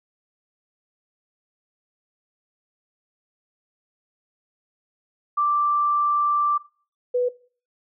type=tone pair in turn; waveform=sine; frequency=1174.7 / 493.9 Hz; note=D6 / B4; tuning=0 / 0 cents; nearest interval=octave + minor third; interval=1500 cents; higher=first; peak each=-18 dBFS; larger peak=neither; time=5.37-6.58 / 7.14-7.29 s; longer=first; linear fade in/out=10 ms; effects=noise-tail reverb RT60 0.4 s tail -19 dB re dry